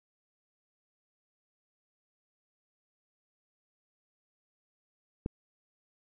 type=click; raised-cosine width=3 ms; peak=-19 dBFS; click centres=5.261 s; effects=none